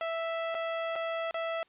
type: tone with dropouts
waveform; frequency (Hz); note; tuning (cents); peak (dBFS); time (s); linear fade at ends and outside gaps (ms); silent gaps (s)
sawtooth; 659.3; E5; 0; -27; 0.01-1.63; 1; 0.545-0.55 / 0.956-0.96 / 1.31-1.343
effects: white hiss -67 dBFS RMS until 1.68 s + resampled to 8000 Hz